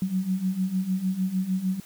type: beating tone pair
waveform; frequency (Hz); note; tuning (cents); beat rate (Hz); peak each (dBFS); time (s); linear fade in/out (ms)
sine; 183.2 / 189.8; F#3 / F#3; -17 / +44; 6.6; -29 / -25; 0.02-1.8; 2
effects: white hiss -50 dBFS RMS until 1.85 s